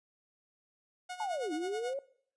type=tone with tremolo; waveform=sawtooth; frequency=727 Hz; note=F#5; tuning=31 cents flat; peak=-34 dBFS; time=1.09-1.94 s; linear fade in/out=10 ms; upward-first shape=sine; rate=9.3 Hz; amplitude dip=70%
type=linear two-way sweep; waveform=sine; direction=down then up; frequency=901 to 295.9 to 563 Hz; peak=-33 dBFS; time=1.2-1.99 s; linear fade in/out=2 ms; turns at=1.53 s
effects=noise-tail reverb RT60 0.6 s tail -21 dB re dry + resampled to 22050 Hz